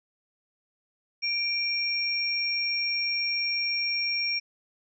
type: tone pair together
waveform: sine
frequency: 2361 / 5554 Hz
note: D7 / F8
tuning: +9 / -10 cents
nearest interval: octave + minor third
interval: 1481 cents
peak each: -28 dBFS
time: 1.22-4.4 s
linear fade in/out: 20 ms
effects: none